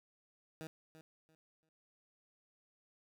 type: tone with echo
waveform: 15% pulse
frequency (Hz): 158.9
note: D#3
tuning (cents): +37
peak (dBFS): -38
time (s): 0.61-0.67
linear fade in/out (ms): 0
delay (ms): 340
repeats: 3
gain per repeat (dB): -12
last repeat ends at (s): 1.69
effects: none